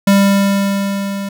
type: tone with level ramp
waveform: square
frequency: 198.2 Hz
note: G3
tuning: 19 cents sharp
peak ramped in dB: -7 to -21 dBFS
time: 0.07-1.29 s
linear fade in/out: 5 ms
effects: none